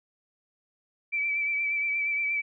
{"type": "tone with vibrato", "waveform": "sine", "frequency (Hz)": 2317, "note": "D7", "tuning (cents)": -24, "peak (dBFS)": -25, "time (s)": [1.12, 2.42], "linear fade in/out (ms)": 20, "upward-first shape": "triangle", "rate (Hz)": 8.5, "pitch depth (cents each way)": 36, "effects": []}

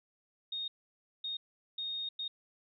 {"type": "tone bursts at uneven times", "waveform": "sine", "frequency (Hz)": 3708, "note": "A#7", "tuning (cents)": -10, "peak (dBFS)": -35, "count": 4, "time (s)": [[0.52, 0.68], [1.24, 1.37], [1.78, 2.09], [2.19, 2.28]], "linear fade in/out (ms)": 5, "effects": []}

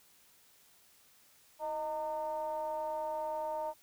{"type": "ring-modulated tone", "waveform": "triangle", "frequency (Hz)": 146.83, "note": "D3", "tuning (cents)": 0, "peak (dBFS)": -29, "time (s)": [1.59, 3.74], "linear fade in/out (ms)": 50, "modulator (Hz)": 768, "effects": ["white hiss -64 dBFS RMS until 3.82 s"]}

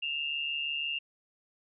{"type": "tone pair together", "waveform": "sine", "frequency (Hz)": [2663, 2809], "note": ["E7", "F7"], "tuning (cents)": [17, 9], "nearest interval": "minor second", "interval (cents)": 92, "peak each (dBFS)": [-36, -32], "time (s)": [0.02, 0.99], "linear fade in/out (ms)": 10, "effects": []}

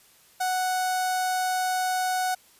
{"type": "tone with notch filter", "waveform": "sawtooth", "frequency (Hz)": 740, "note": "F#5", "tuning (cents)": 0, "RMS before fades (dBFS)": -26, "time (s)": [0.4, 2.35], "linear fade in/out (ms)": 10, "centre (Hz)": 2600, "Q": 1.2, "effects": ["white hiss -57 dBFS RMS until 2.59 s", "resampled to 32000 Hz"]}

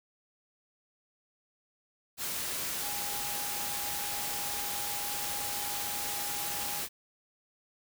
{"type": "tone in noise", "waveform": "sine", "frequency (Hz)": 819, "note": "G#5", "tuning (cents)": -24, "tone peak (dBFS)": -42, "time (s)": [2.8, 6.83], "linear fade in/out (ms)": 50, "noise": "white", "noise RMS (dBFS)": -35, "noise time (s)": [2.17, 6.89], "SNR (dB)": -10, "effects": []}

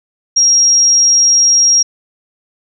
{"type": "tone", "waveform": "sine", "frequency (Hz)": 5620, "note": "F8", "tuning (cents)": 10, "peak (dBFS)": -6, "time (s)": [0.36, 1.83], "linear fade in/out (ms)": 10, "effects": []}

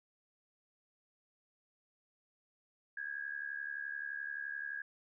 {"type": "tone with amplitude modulation", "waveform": "sine", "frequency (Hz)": 1643, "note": "G#6", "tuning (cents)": -19, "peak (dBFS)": -35, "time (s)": [2.97, 4.82], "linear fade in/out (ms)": 5, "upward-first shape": "sine", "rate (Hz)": 71.6, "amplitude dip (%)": 80, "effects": []}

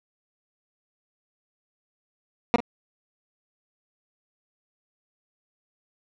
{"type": "tone with echo", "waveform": "15% pulse", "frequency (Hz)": 237.9, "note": "A#3", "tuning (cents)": 35, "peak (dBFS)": -8, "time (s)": [2.54, 2.56], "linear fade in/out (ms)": 0, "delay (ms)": 44, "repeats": 1, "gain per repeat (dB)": -13, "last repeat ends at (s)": 2.604, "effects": ["low-pass 3000 Hz 12 dB/octave"]}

